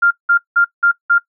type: tone bursts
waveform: sine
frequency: 1396.9 Hz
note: F6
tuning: in tune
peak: -8 dBFS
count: 5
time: 0.02-1.185 s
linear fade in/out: 10 ms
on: 89 ms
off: 180 ms
effects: noise-tail reverb RT60 0.1 s tail -21 dB re dry